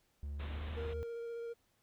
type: tone with pitch glide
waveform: triangle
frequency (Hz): 71.8 to 76.51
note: D2 to D#2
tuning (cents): -39 to -29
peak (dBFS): -37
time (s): 0.23-1.03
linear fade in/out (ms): 0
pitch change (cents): +110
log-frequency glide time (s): 0.35-0.73
type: low-pass noise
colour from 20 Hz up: pink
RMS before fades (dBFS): -49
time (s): 0.39-0.94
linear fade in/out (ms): 10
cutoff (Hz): 3800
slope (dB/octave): 96
type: tone with vibrato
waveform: triangle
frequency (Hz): 466.2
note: A#4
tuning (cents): 0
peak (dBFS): -38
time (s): 0.76-1.54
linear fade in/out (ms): 20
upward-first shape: square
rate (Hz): 15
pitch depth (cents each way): 9
effects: pink hiss -75 dBFS RMS until 1.82 s